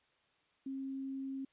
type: tone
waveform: sine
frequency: 268.9 Hz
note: C4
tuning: 47 cents sharp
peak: -38 dBFS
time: 0.66-1.45 s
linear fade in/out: 5 ms
effects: white hiss -73 dBFS RMS until 1.52 s + resampled to 8000 Hz

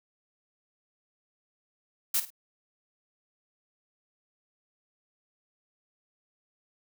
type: noise with echo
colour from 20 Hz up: blue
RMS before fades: -26 dBFS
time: 2.14-2.2 s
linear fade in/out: 5 ms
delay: 52 ms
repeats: 2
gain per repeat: -12 dB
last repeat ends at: 2.304 s
effects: none

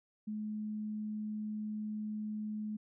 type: tone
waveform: sine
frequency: 213.1 Hz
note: G#3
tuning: 45 cents sharp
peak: -36 dBFS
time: 0.27-2.77 s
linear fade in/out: 10 ms
effects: none

